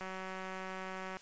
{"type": "click train", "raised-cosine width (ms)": 0.5, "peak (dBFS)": -28, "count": 219, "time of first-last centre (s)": [0.01, 1.17], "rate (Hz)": 188, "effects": ["white hiss -56 dBFS RMS until 1.21 s", "resampled to 16000 Hz"]}